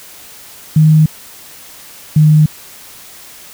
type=tone pair in turn; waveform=sine; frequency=155.56 / 153.24 Hz; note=D#3 / D#3; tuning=0 / -26 cents; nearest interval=unison; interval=26 cents; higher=first; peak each=-4 dBFS; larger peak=neither; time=0.76-1.06 / 2.16-2.46 s; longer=neither; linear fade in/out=5 ms; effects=white hiss -36 dBFS RMS until 3.53 s